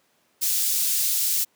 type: high-pass noise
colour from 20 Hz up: white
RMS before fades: -23 dBFS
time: 0.41-1.45 s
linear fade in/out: 20 ms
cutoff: 4500 Hz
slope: 12 dB/octave
effects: pink hiss -65 dBFS RMS until 1.55 s + high-pass 200 Hz 12 dB/octave